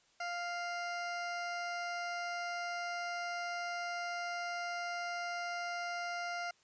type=tone; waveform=20% pulse; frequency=698.5 Hz; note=F5; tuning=in tune; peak=-32 dBFS; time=0.2-6.51 s; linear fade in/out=5 ms; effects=white hiss -69 dBFS RMS until 6.63 s + resampled to 16000 Hz